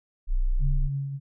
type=tone; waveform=sine; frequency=30.87 Hz; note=B0; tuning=in tune; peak=-20 dBFS; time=0.27-0.9 s; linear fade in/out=50 ms
type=tone with tremolo; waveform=sine; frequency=138.59 Hz; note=C#3; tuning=in tune; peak=-25 dBFS; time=0.59-1.2 s; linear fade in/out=50 ms; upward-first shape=triangle; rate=3.4 Hz; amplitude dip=50%
effects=none